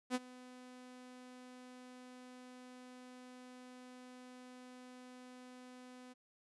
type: tone with ADSR envelope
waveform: sawtooth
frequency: 251.6 Hz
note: B3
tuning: 32 cents sharp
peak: -28 dBFS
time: 0.1-6.14 s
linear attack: 50 ms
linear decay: 34 ms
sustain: -21 dB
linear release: 21 ms
effects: resampled to 24000 Hz